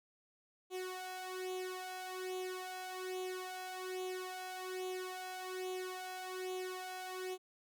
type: tone with flanger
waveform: sawtooth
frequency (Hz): 370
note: F#4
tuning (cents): 0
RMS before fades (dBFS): -43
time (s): 0.7-7.38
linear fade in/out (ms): 50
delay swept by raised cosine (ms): 0.29 to 1.49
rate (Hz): 1.2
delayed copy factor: +0.75
effects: none